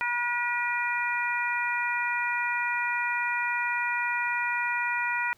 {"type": "harmonic tone", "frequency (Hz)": 481.8, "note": "B4", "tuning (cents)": -43, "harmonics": [2, 3, 4, 5], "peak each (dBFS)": [-31, -31, -31, -31], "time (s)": [0.01, 5.33], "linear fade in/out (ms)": 0, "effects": ["pink hiss -62 dBFS RMS until 5.37 s"]}